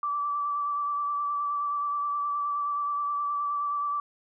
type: tone with vibrato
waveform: sine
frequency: 1161 Hz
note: D6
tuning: 20 cents flat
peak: -26 dBFS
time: 0.03-4 s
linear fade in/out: 2 ms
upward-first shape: sine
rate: 9.5 Hz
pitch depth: 19 cents each way
effects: none